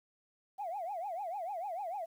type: tone with vibrato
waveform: sine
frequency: 740 Hz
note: F#5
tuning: in tune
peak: -35 dBFS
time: 0.58-2.06 s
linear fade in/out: 20 ms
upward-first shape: triangle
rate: 6.7 Hz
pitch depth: 260 cents each way
effects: tanh soft clip ceiling -32 dBFS + 11-bit